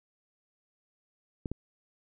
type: clicks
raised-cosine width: 3 ms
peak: -21 dBFS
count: 2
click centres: 1.458 / 1.516 s
effects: none